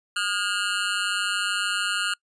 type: tone with amplitude modulation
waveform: 25% pulse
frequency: 1426 Hz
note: F6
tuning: 36 cents sharp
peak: -16 dBFS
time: 0.16-2.14 s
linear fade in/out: 5 ms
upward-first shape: sine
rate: 193 Hz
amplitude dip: 85%
effects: noise-tail reverb RT60 0.1 s tail -26 dB re dry + resampled to 22050 Hz